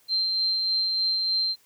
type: tone with tremolo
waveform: sine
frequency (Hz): 4143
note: C8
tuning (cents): -18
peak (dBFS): -21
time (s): 0.08-1.56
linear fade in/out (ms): 50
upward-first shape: sine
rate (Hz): 3.3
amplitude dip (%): 25
effects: white hiss -61 dBFS RMS until 1.65 s